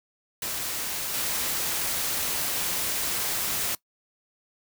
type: noise with level steps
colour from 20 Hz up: white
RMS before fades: -31 / -28 dBFS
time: 0.42-3.75 s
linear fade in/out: 2 ms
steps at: 1.14 s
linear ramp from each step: 2 ms
effects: noise-tail reverb RT60 0.1 s tail -21 dB re dry